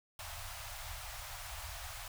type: band-stop noise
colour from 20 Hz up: pink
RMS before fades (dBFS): -45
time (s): 0.19-2.08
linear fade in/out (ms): 2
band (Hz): 110 to 620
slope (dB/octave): 48
effects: none